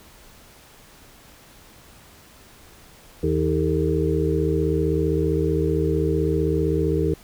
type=harmonic tone with a mistuned harmonic; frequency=79.4 Hz; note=D#2; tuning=36 cents sharp; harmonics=1 / 2 / 4 / 5 / 6; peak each=-25 / -25 / -25 / -25 / -25 dBFS; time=3.23-7.14 s; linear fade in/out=5 ms; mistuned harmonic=6; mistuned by=-89 cents; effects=pink hiss -49 dBFS RMS until 7.23 s